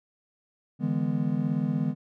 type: chord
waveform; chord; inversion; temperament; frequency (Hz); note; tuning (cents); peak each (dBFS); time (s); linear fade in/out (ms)
triangle; E dominant seventh; third; just; 148.33 / 164.81 / 206 / 247.2; D3 / E3 / G#3 / B3; +18 / 0 / -14 / +2; -28; 0.79-1.95; 50
effects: none